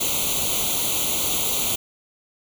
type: noise with comb filter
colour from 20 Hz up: white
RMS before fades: -23 dBFS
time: 0-1.76 s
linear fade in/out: 10 ms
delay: 0.29 ms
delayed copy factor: +0.95
effects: none